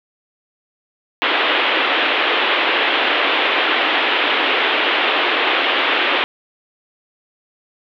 white band-pass noise, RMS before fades -17 dBFS, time 1.22-6.24 s, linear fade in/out 0 ms, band 280 to 3400 Hz, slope 48 dB/octave, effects none

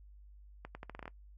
accelerating click train, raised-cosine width 0.5 ms, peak -29 dBFS, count 9, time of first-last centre 0.65-1.079 s, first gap 100 ms, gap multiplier 0.81, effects noise-tail reverb RT60 0.1 s tail -21 dB re dry + added 50 Hz sine -53 dBFS peak until 1.37 s

